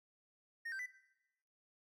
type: tone with pitch steps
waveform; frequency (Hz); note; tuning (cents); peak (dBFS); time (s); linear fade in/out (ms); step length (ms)
triangle; 1848 / 1561 / 1990; A#6 / G6 / B6; -16 / -8 / +13; -39; 0.65-0.863; 10; 71
effects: noise-tail reverb RT60 0.9 s tail -17 dB re dry